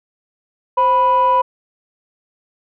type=tone pair together; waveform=sine; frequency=524.2 / 987.8 Hz; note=C5 / B5; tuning=+3 / 0 cents; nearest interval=major seventh; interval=1097 cents; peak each=-17 / -10 dBFS; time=0.77-1.42 s; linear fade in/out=10 ms; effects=tanh soft clip ceiling -7 dBFS